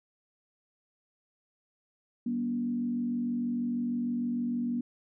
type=tone with frequency modulation; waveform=sine; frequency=240.1 Hz; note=B3; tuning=49 cents flat; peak=-28 dBFS; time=2.26-4.81 s; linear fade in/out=5 ms; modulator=46.4 Hz; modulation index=0.54; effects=none